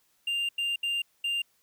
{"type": "tone bursts at uneven times", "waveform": "triangle", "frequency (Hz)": 2794, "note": "F7", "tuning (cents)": 0, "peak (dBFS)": -25, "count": 4, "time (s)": [[0.27, 0.49], [0.58, 0.76], [0.83, 1.02], [1.24, 1.42]], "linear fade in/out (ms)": 5, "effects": ["white hiss -69 dBFS RMS until 1.62 s"]}